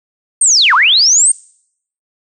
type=linear two-way sweep; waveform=sine; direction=down then up; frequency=8870 to 930 to 8870 Hz; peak=-6 dBFS; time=0.41-1.32 s; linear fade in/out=5 ms; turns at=0.74 s; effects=noise-tail reverb RT60 0.7 s tail -25 dB re dry